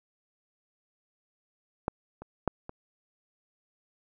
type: clicks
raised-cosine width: 1 ms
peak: -13 / -28 / -11 / -25 dBFS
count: 4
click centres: 1.881 / 2.22 / 2.477 / 2.694 s
effects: none